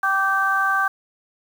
harmonic tone, 388.8 Hz, G4, 14 cents flat, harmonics 2 / 3 / 4, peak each -25 / -21 / -20 dBFS, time 0.03-0.88 s, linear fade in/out 5 ms, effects 7-bit

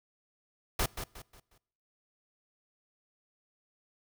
pink noise with echo, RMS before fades -29 dBFS, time 0.79-0.86 s, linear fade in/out 5 ms, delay 180 ms, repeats 4, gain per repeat -9 dB, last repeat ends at 1.58 s, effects noise-tail reverb RT60 0.8 s tail -24 dB re dry

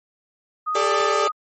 sine tone, 1244.5 Hz, D#6, in tune, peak -21 dBFS, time 0.66-1.32 s, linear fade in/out 20 ms
sawtooth chord, G suspended second, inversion none, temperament equal with one note detuned, 400.9 / 440 / 587.3 Hz, G4 / A4 / D5, +39 / 0 / 0 cents, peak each -20 dBFS, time 0.75-1.28 s, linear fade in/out 5 ms
effects MP3 32 kbps

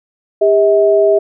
sine tone pair together, 401.2 / 642 Hz, G4 / E5, +40 / -46 cents, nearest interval minor sixth, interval 814 cents, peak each -10 dBFS, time 0.41-1.19 s, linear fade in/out 10 ms, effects none

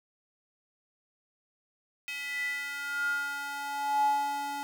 square tone with high-pass filter sweep, 283.6 Hz, C#4, 40 cents sharp, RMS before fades -32 dBFS, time 2.08-4.63 s, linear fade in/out 0 ms, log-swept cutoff 2400 to 620 Hz, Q 9.1, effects 10-bit

